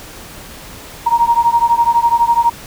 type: beating tone pair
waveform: sine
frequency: 932.3 / 944.3 Hz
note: A#5 / A#5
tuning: 0 / +22 cents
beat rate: 12 Hz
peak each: -12 / -13 dBFS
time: 1.06-2.5 s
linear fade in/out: 10 ms
effects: pink hiss -34 dBFS RMS until 2.66 s